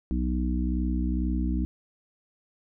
harmonic tone, 62.2 Hz, B1, 13 cents sharp, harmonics 1 / 3 / 4 / 5, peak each -26 / -31 / -32 / -33 dBFS, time 0.11-1.65 s, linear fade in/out 0 ms, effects none

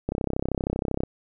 click train, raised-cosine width 2 ms, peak -12 dBFS, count 32, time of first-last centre 0.09-1.035 s, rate 32.8 Hz, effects none

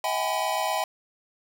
square tone cluster, 641 / 759 / 827 / 1002 Hz, E5 / F#5 / G#5 / B5, -49 / +44 / -8 / +25 cents, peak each -31 dBFS, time 0.04-0.84 s, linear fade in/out 2 ms, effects none

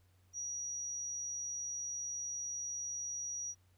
sine tone, 5780 Hz, F#8, 41 cents flat, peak -38 dBFS, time 0.33-3.55 s, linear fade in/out 50 ms, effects added 91 Hz sine -66 dBFS peak until 3.77 s + pink hiss -75 dBFS RMS until 3.77 s

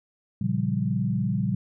sine chord, G half-diminished seventh, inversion first, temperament equal, 116.54 / 138.59 / 174.61 / 196 Hz, Bb2 / Db3 / F3 / G3, 0 / 0 / 0 / 0 cents, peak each -28 / -29 / -29 / -27 dBFS, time 0.41-1.55 s, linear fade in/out 5 ms, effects none

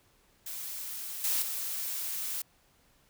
blue noise with level steps, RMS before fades -39 / -29 / -35 dBFS, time 0.46-2.42 s, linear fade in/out 5 ms, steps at 1.24 / 1.42 s, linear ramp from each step 2 ms, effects pink hiss -66 dBFS RMS until 3.09 s

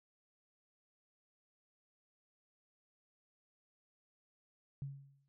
sine tone with exponential decay, 138.59 Hz, C#3, in tune, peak -37 dBFS, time 4.82-5.28 s, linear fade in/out 0 ms, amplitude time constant 100 ms, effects none

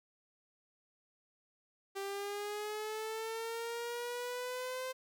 sawtooth linear sweep, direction up, 391.1 to 519 Hz, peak -34 dBFS, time 1.95-4.93 s, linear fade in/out 20 ms, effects none

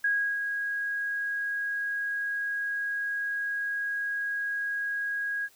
sine tone with ADSR envelope, 1645 Hz, G#6, 17 cents flat, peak -22 dBFS, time 0.04-5.49 s, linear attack 5 ms, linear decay 330 ms, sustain -6 dB, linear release 47 ms, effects white hiss -60 dBFS RMS until 5.55 s

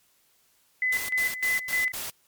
sine tone with tremolo, 2015 Hz, B6, 34 cents sharp, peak -22 dBFS, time 0.82-1.92 s, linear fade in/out 2 ms, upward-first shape square, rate 3.3 Hz, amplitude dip 70%
white noise bursts, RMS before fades -34 dBFS, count 5, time 0.92-2.102 s, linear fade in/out 5 ms, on 170 ms, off 83 ms
effects white hiss -65 dBFS RMS until 2.27 s + MP3 96 kbps

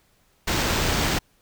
pink noise with sample-and-hold, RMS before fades -23 dBFS, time 0.47-1.19 s, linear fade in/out 10 ms, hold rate 11025 Hz, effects pink hiss -63 dBFS RMS until 1.41 s

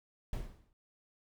brown noise with exponential decay, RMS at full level -34 dBFS, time 0.33-0.73 s, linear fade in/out 1 ms, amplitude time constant 86 ms, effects none

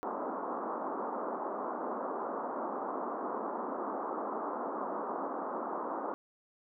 white band-pass noise, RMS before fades -37 dBFS, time 0.03-6.14 s, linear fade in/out 0 ms, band 220 to 1200 Hz, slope 48 dB/octave, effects none

